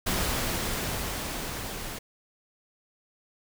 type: noise with level ramp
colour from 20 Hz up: pink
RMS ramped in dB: -27 to -37 dBFS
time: 0.06-1.99 s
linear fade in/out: 10 ms
effects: none